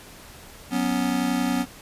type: chord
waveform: square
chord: F# suspended fourth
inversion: none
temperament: just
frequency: 185 / 246.7 / 277.5 Hz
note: F#3 / B3 / C#4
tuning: 0 / -2 / +2 cents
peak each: -30 / -25 / -27 dBFS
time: 0.7-1.66 s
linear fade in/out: 50 ms
effects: pink hiss -45 dBFS RMS until 1.81 s + resampled to 32000 Hz